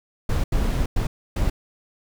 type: noise bursts at uneven times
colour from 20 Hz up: brown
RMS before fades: -21 dBFS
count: 4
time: 0.29-0.44 / 0.52-0.86 / 0.96-1.07 / 1.36-1.5 s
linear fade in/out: 5 ms
effects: none